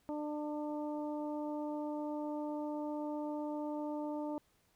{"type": "harmonic tone", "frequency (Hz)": 298.7, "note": "D4", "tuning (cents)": 29, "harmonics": [1, 2, 3, 4], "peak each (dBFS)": [-38, -42, -45, -56], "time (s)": [0.09, 4.38], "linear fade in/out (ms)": 0, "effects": ["pink hiss -73 dBFS RMS until 4.75 s"]}